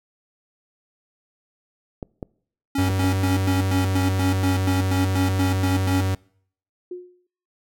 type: clicks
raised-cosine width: 2 ms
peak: -17 dBFS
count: 4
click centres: 2.028 / 2.228 / 2.902 / 3.042 s
type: tone bursts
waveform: square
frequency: 277.2 Hz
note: C#4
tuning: in tune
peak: -22 dBFS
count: 14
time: 2.75-6.01 s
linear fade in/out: 5 ms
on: 140 ms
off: 100 ms
type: tone with pitch glide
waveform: 45% pulse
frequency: 95.5 to 94.84 Hz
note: G2 to F#2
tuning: -45 to +43 cents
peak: -20 dBFS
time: 2.78-6.15 s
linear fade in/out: 5 ms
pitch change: -12 cents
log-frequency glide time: 3.45-4.22 s
type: tone with exponential decay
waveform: sine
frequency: 359.3 Hz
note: F4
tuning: 49 cents sharp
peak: -27 dBFS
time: 6.91-7.27 s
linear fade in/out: 5 ms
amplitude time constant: 77 ms
effects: noise-tail reverb RT60 0.6 s tail -25 dB re dry